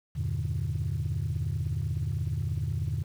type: chord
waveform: sine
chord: E half-diminished seventh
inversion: none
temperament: just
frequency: 82.41 / 98.89 / 118.67 / 148.33 Hz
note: E2 / G2 / Bb2 / D3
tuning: 0 / +16 / +31 / +18 cents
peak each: -32 dBFS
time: 0.15-3.04 s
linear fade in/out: 20 ms
effects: tanh soft clip ceiling -22 dBFS + 9-bit